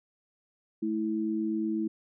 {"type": "tone pair together", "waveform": "sine", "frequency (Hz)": [217.5, 325.9], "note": ["A3", "E4"], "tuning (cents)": [-20, -20], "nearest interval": "perfect fifth", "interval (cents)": 700, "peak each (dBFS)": [-31, -29], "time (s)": [0.82, 1.88], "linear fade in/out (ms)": 10, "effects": []}